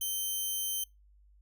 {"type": "tone", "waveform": "5% pulse", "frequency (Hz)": 3100, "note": "G7", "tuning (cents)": -20, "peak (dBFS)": -23, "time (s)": [0.01, 0.84], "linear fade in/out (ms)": 5, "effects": ["noise-tail reverb RT60 0.2 s tail -24 dB re dry", "added 50 Hz sine -58 dBFS peak until 1.41 s"]}